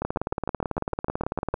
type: two click trains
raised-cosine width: 1 ms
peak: -14 / -12 dBFS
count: 11 / 28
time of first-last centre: 0.02-1.54 / 0.05-1.542 s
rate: 6.58 / 18.1 Hz
effects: none